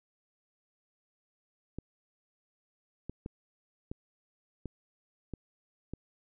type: clicks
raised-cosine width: 3 ms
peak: -25 dBFS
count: 7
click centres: 1.786 / 3.096 / 3.261 / 3.915 / 4.657 / 5.337 / 5.936 s
effects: none

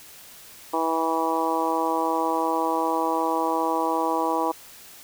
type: harmonic tone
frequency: 162.7 Hz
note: E3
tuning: 22 cents flat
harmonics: 2 / 3 / 4 / 5 / 6 / 7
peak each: -28 / -29 / -31 / -28 / -26 / -31 dBFS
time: 0.73-4.52 s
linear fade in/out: 10 ms
effects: white hiss -46 dBFS RMS until 5.03 s

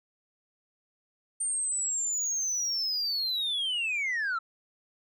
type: linear sweep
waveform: sine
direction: down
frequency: 8870 to 1300 Hz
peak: -25 dBFS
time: 1.4-4.39 s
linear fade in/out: 10 ms
effects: tanh soft clip ceiling -26 dBFS

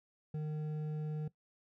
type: tone with hard clipping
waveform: sine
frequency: 152.9 Hz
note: D#3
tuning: 30 cents flat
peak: -37 dBFS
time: 0.34-1.28 s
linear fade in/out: 5 ms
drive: 7 dB
effects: noise-tail reverb RT60 0.1 s tail -18 dB re dry

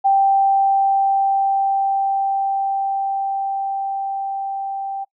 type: tone with level ramp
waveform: sine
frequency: 784 Hz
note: G5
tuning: in tune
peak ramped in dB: -11 to -23 dBFS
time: 0.04-5.05 s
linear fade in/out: 20 ms
effects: noise-tail reverb RT60 0.1 s tail -24 dB re dry

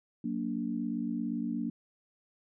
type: chord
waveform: sine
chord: Gb augmented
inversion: none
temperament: equal with one note detuned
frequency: 185 / 233.1 / 290.5 Hz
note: Gb3 / Bb3 / D4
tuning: 0 / 0 / -19 cents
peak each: -38 / -33 / -36 dBFS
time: 0.24-1.7 s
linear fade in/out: 5 ms
effects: none

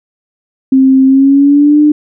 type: tone with pitch glide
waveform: sine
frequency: 264.9 to 299.1 Hz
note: C4 to D4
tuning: +22 to +32 cents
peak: -3 dBFS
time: 0.72-1.92 s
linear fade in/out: 5 ms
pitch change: +210 cents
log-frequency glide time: 1.06-1.8 s
effects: none

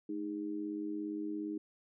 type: tone with amplitude modulation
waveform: sine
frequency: 311.1 Hz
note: D#4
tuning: in tune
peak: -32 dBFS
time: 0.09-1.58 s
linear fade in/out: 5 ms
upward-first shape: sine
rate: 97.3 Hz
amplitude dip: 80%
effects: none

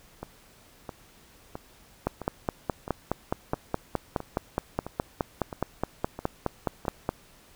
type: two click trains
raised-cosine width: 1 ms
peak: -21 / -11 dBFS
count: 11 / 25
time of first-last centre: 0.23-6.853 / 2.07-7.091 s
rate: 1.51 / 4.78 Hz
effects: pink hiss -56 dBFS RMS until 7.55 s

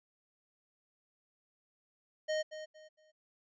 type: tone with echo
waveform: square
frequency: 620 Hz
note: D#5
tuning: 6 cents flat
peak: -32 dBFS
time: 2.28-2.43 s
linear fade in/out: 20 ms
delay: 230 ms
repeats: 3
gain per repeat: -11 dB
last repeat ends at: 3.12 s
effects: resampled to 16000 Hz

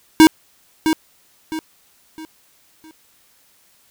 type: tone with echo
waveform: square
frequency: 316.6 Hz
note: D#4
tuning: 30 cents sharp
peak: -5 dBFS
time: 0.2-0.27 s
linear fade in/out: 0 ms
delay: 660 ms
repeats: 4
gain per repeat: -9 dB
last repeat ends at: 2.91 s
effects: white hiss -56 dBFS RMS until 3.9 s

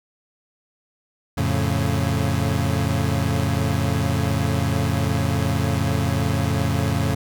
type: chord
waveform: 30% pulse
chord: F augmented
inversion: none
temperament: equal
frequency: 87.31 / 110 / 138.59 Hz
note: F2 / A2 / C#3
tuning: 0 / 0 / 0 cents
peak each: -21 dBFS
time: 1.37-7.15 s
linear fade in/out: 10 ms
effects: none

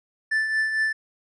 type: tone with tremolo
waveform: triangle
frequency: 1760 Hz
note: A6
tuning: in tune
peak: -17 dBFS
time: 0.31-0.93 s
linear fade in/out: 10 ms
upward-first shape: triangle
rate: 4.4 Hz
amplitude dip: 55%
effects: resampled to 24000 Hz

